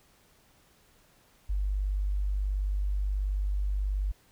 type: tone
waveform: sine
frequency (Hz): 49.29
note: G1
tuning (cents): +10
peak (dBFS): -26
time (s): 1.49-4.12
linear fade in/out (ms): 10
effects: pink hiss -63 dBFS RMS until 4.31 s